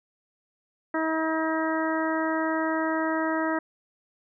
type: harmonic tone with a mistuned harmonic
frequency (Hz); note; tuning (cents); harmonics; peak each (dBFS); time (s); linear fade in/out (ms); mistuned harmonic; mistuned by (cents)
319.7; D#4; +47; 1 / 2 / 3 / 4 / 5 / 6; -27 / -30 / -32 / -33 / -34 / -35; 0.94-3.59; 5; 6; -18
effects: none